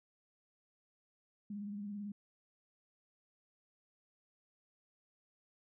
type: tone with vibrato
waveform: sine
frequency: 204.4 Hz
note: G#3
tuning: 27 cents flat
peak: -40 dBFS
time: 1.5-2.12 s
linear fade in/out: 5 ms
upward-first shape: sine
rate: 18 Hz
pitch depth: 44 cents each way
effects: none